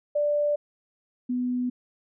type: tone pair in turn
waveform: sine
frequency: 588 / 248.4 Hz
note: D5 / B3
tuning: +2 / +10 cents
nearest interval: octave + minor third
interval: 1492 cents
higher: first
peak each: -21 / -24 dBFS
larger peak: first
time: 0.15-0.56 / 1.29-1.7 s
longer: neither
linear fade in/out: 10 ms
effects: none